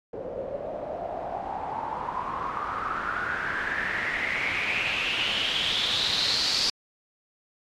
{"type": "noise with low-pass filter sweep", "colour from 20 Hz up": "white", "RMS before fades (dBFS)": -29, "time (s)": [0.13, 6.7], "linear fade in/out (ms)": 2, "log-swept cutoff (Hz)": [490, 4800], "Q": 6.7, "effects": ["AAC 64 kbps"]}